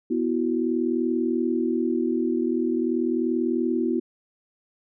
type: chord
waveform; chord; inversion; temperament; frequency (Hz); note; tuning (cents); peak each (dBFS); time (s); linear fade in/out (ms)
sine; B suspended fourth; none; equal; 246.9 / 329.6 / 370; B3 / E4 / F#4; 0 / 0 / 0; -25 / -25 / -27; 0.1-4; 10
effects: none